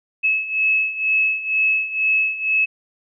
sine beating tone pair, 2587 / 2589.1 Hz, E7 / E7, -33 / -32 cents, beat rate 2.1 Hz, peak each -22 / -18 dBFS, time 0.23-2.66 s, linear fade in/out 20 ms, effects none

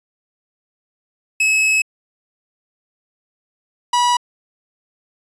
45% pulse tone pair in turn, 2579 / 973.3 Hz, E7 / B5, -39 / -26 cents, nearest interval octave + perfect fourth, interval 1687 cents, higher first, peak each -13 dBFS, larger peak neither, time 1.4-1.82 / 3.93-4.17 s, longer first, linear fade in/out 5 ms, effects resampled to 22050 Hz

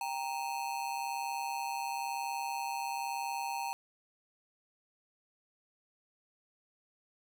square ring-modulated tone, 862 Hz, A5, 36 cents flat, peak -32 dBFS, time 0.01-3.73 s, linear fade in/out 0 ms, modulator 70.5 Hz, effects none

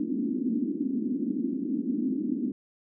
white band-pass noise, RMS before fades -29 dBFS, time 0-2.52 s, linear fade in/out 2 ms, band 220 to 300 Hz, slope 48 dB/octave, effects none

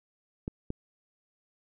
clicks, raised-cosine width 3 ms, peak -20 dBFS, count 2, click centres 0.479 / 0.704 s, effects none

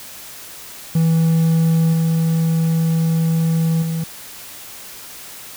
triangle tone with level steps, 163.3 Hz, E3, 16 cents flat, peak -10 / -12 / -17 dBFS, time 0.95-4.04 s, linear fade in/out 5 ms, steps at 1.93 / 3.82 s, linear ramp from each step 5 ms, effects white hiss -36 dBFS RMS until 5.56 s

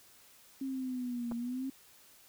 sine exponential two-way sweep, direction down then up, 270.7 to 233.1 to 270.7 Hz, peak -34 dBFS, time 0.61-1.7 s, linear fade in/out 5 ms, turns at 1.35 s
clicks, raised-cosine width 1 ms, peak -30 dBFS, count 2, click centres 1.314 / 1.32 s
effects white hiss -60 dBFS RMS until 2.28 s

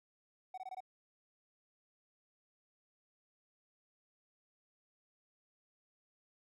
triangle tone bursts, 750 Hz, F#5, 23 cents sharp, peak -40 dBFS, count 5, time 0.54-0.805 s, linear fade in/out 5 ms, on 37 ms, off 20 ms, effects none

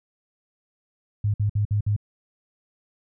sine tone bursts, 103.8 Hz, G#2, in tune, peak -19 dBFS, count 5, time 1.24-1.964 s, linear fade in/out 5 ms, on 100 ms, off 56 ms, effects none

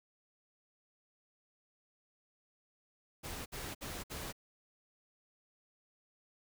pink noise bursts, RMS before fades -43 dBFS, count 4, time 3.23-4.327 s, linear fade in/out 20 ms, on 230 ms, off 59 ms, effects none

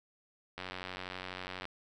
click train, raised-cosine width 0.3 ms, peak -24 dBFS, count 100, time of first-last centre 0.58-1.654 s, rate 92.2 Hz, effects none

